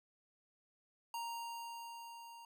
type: tone with level ramp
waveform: square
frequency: 932.3 Hz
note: A#5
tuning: in tune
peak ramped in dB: -40 to -53 dBFS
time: 1.14-2.45 s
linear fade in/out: 2 ms
effects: none